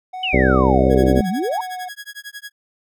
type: tone with vibrato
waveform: triangle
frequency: 740 Hz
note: F#5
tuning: in tune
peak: -25 dBFS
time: 0.13-1.89 s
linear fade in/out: 10 ms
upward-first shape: sine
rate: 0.99 Hz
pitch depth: 19 cents each way
type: exponential two-way sweep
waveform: sine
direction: down then up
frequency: 3049 to 174.61 to 981 Hz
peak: -19 dBFS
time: 0.23-1.61 s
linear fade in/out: 5 ms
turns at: 1.29 s
type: harmonic tone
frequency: 65 Hz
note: C2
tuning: 11 cents flat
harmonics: 1 / 2 / 3 / 4 / 5 / 6 / 7 / 8 / 9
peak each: -19 / -22 / -21 / -20 / -24 / -20 / -24 / -25 / -21 dBFS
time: 0.33-1.21 s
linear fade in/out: 5 ms
type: tone with tremolo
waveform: sawtooth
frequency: 1661.2 Hz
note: G#6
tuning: in tune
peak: -26 dBFS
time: 0.89-2.52 s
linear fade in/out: 50 ms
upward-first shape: sine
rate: 11 Hz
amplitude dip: 100%
effects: none